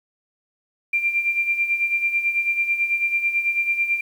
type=tone with tremolo; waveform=sine; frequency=2375 Hz; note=D7; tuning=19 cents sharp; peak=-16 dBFS; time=0.93-4.01 s; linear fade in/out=5 ms; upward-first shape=sine; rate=9.1 Hz; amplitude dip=65%; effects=8-bit